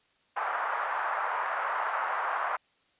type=band-pass noise; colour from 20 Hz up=white; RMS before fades=-31 dBFS; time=0.36-2.57 s; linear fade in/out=10 ms; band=720 to 1400 Hz; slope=24 dB/octave; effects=white hiss -68 dBFS RMS until 2.99 s + resampled to 8000 Hz